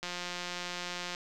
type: click train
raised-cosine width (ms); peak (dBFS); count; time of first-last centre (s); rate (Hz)
0.2; -20; 199; 0.03-1.149; 177
effects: none